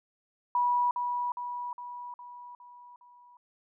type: tone with echo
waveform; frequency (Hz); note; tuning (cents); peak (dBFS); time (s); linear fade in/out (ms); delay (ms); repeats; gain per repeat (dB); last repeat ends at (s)
sine; 975; B5; -23; -23; 0.55-0.91; 2; 410; 6; -5; 3.37
effects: none